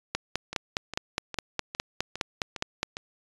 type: two click trains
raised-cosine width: 0.2 ms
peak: -9 / -18 dBFS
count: 14 / 7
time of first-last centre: 0.15-2.83 / 0.53-2.969 s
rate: 4.85 / 2.46 Hz
effects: resampled to 22050 Hz